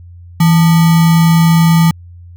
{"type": "tone with sample-and-hold", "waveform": "sine", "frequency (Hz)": 164.81, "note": "E3", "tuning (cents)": 0, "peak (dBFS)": -5, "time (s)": [0.4, 1.91], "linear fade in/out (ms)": 5, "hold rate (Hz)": 1050, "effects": ["added 87 Hz sine -32 dBFS peak until 2.36 s"]}